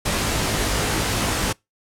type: noise with comb filter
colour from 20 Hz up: pink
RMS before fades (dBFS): -22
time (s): 0.05-1.53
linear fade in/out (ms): 10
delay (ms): 19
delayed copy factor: +0.75
effects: noise-tail reverb RT60 0.2 s tail -25 dB re dry + low-pass 11000 Hz 12 dB/octave